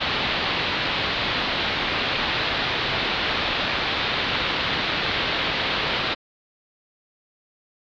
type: low-pass noise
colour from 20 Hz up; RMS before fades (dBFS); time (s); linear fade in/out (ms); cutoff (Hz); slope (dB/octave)
white; -24; 0-6.15; 20; 4100; 48
effects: MP3 96 kbps